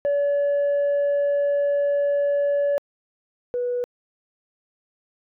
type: tone pair in turn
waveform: sine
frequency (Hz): 571 / 489.5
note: D5 / B4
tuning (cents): -49 / -15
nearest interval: minor third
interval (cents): 266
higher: first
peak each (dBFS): -16 / -21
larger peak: first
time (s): 0.05-2.78 / 3.54-3.84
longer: first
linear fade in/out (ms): 0
effects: tanh soft clip ceiling -17 dBFS